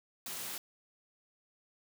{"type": "high-pass noise", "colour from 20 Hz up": "white", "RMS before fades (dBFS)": -41, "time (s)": [0.26, 0.58], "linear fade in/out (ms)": 2, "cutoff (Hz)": 100, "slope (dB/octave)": 24, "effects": []}